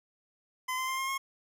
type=tone with pitch steps; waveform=25% pulse; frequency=1023 / 1037.3 / 1051.8 / 1066.4 / 1081.3 Hz; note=C6 / C6 / C6 / C6 / C#6; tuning=-39 / -15 / +9 / +33 / -43 cents; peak=-27 dBFS; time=0.68-1.18 s; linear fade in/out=10 ms; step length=100 ms; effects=none